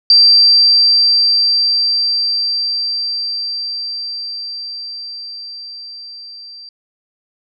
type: tone with level ramp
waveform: sine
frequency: 4699 Hz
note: D8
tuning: in tune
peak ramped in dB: -4 to -32 dBFS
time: 0.1-6.69 s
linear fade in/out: 2 ms
effects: none